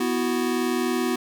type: chord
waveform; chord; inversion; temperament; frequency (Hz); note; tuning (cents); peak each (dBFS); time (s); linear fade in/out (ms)
square; B suspended fourth; none; equal; 246.9 / 329.6 / 370; B3 / E4 / F#4; 0 / 0 / 0; -26 / -29 / -27; 0-1.16; 5
effects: none